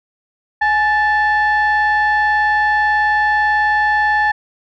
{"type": "tone pair together", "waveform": "sine", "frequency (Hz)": [841.7, 1760], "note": ["G#5", "A6"], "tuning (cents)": [23, 0], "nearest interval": "octave + minor second", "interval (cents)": 1277, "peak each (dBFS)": -13, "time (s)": [0.61, 4.32], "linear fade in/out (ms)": 10, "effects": ["tanh soft clip ceiling -8 dBFS"]}